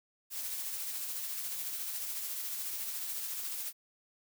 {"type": "noise with tremolo", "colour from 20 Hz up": "blue", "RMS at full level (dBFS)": -37, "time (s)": [0.3, 3.73], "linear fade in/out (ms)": 50, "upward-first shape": "sine", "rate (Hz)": 14, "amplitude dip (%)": 30, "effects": []}